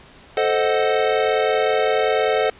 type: chord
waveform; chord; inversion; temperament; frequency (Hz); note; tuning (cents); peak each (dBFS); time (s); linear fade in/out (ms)
square; A diminished seventh; none; equal with one note detuned; 438 / 523.3 / 622.3 / 740; A4 / C5 / Eb5 / Gb5; -8 / 0 / 0 / 0; -21 / -23 / -24 / -24; 0.37-2.5; 2
effects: pink hiss -46 dBFS RMS until 2.59 s + resampled to 8000 Hz